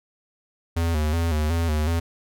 square tone with vibrato, 79.9 Hz, D#2, 47 cents sharp, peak -21 dBFS, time 0.76-2 s, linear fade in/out 10 ms, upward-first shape square, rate 2.7 Hz, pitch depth 80 cents each way, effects none

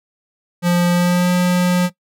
square tone with pitch glide, 175.3 to 179.09 Hz, F3 to F3, +7 to +44 cents, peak -13 dBFS, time 0.62-1.9 s, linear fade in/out 50 ms, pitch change +37 cents, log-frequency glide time 0.91-1.3 s, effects noise-tail reverb RT60 0.1 s tail -18 dB re dry

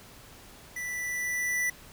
square tone with level ramp, 1975.5 Hz, B6, in tune, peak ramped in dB -34 to -26 dBFS, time 0.76-1.7 s, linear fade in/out 5 ms, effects pink hiss -51 dBFS RMS until 1.92 s

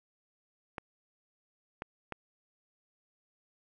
clicks, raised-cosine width 0.5 ms, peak -22 dBFS, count 3, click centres 0.782 / 1.821 / 2.123 s, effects none

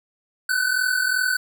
square tone pair together, 1486.3 / 1529 Hz, F#6 / G6, +7 / -44 cents, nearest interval unison, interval 49 cents, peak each -23 dBFS, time 0.49-1.37 s, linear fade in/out 5 ms, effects none

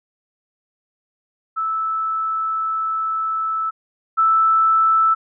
sine tone pair in turn, 1312 / 1318.1 Hz, E6 / E6, -9 / -1 cents, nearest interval unison, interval 8 cents, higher second, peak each -19 / -12 dBFS, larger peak second, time 1.56-3.71 / 4.17-5.15 s, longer first, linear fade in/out 20 ms, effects none

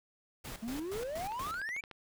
pink noise with tremolo, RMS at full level -44 dBFS, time 0.44-1.61 s, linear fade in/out 10 ms, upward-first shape square, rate 4.2 Hz, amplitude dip 70%
triangle exponential sweep, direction up, 215.8 to 2378 Hz, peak -34 dBFS, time 0.62-1.81 s, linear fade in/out 10 ms
click train, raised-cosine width 0.3 ms, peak -31 dBFS, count 9, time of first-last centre 1.32-1.913 s, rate 13.5 Hz
effects none

